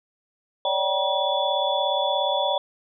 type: tone cluster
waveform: sine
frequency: 560 / 597 / 773 / 957 / 3437 Hz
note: C#5 / D5 / G5 / A#5 / A7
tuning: +18 / +28 / -24 / +45 / -41 cents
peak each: -27 dBFS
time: 0.65-2.58 s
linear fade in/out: 2 ms
effects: none